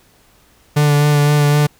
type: tone with vibrato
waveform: 45% pulse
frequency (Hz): 146.83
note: D3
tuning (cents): 0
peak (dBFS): -10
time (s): 0.76-1.67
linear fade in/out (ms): 10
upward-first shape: sine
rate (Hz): 3.9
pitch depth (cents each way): 18
effects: pink hiss -52 dBFS RMS until 1.79 s